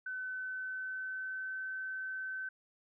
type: tone with pitch glide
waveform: sine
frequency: 1515 to 1531.7 Hz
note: F#6 to G6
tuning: +40 to -41 cents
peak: -37 dBFS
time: 0.06-2.49 s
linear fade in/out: 5 ms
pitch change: +19 cents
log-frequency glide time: 0.28-1.69 s
effects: none